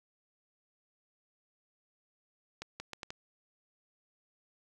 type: accelerating click train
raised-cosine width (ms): 0.2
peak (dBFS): -23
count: 5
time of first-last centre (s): 2.62-3.105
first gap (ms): 180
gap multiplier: 0.74
effects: 10-bit